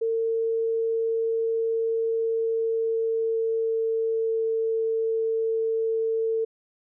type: tone with pitch glide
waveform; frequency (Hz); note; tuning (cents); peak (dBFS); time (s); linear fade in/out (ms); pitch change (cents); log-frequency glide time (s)
sine; 453.1 to 448.7; A#4 to A4; -49 to +34; -22; 0.01-6.45; 10; -17; 2.11-4.57
effects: none

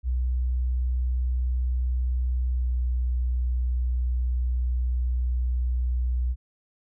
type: tone with pitch glide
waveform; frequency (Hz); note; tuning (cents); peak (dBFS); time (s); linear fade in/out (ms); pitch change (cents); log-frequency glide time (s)
sine; 62.3 to 61.62; B1 to B1; +16 to -3; -22; 0.03-6.36; 50; -19; 2.57-2.65
effects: none

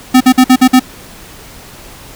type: tone bursts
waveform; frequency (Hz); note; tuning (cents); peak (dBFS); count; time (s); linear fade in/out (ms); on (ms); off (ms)
square; 255.9; C4; -38; -3; 6; 0.14-0.797; 10; 67; 51
effects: pink hiss -34 dBFS RMS until 2.15 s

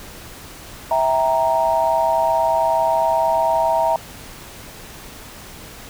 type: chord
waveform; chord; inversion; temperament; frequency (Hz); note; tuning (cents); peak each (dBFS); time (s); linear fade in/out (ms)
sine; E diminished; none; equal with one note detuned; 654.7 / 784 / 932.3; E5 / G5 / Bb5; -12 / 0 / 0; -18 / -23 / -18; 0.91-3.96; 2
effects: pink hiss -38 dBFS RMS until 5.89 s

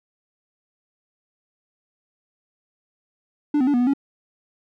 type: tone with pitch steps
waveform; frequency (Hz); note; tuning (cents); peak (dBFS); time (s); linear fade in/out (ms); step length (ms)
triangle; 294.7 / 255 / 288.8 / 243.5 / 246.6 / 277.7; D4 / C4 / D4 / B3 / B3 / C#4; +6 / -44 / -29 / -24 / -2 / +3; -14; 3.54-3.936; 5; 66
effects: none

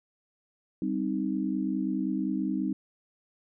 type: chord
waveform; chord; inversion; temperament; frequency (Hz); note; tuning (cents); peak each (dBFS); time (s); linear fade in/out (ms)
sine; C minor; second; equal; 196 / 261.6 / 311.1; G3 / C4 / Eb4; 0 / 0 / 0; -31; 0.82-2.73; 2
effects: none

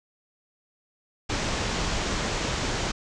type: low-pass noise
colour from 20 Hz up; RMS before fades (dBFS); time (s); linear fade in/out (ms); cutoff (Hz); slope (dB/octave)
pink; -28; 1.29-2.92; 10; 7400; 48
effects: none

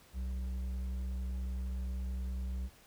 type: tone with hard clipping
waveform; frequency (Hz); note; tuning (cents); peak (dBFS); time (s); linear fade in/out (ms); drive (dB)
triangle; 63.5; B1; +49; -36; 0.13-2.7; 50; 9
effects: pink hiss -61 dBFS RMS until 2.86 s

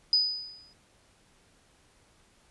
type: tone with exponential decay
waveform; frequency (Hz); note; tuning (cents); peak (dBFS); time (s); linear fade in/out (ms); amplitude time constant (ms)
sine; 4978; D#8; 0; -18; 0.13-0.73; 1; 130
effects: pink hiss -63 dBFS RMS until 2.5 s + resampled to 24000 Hz

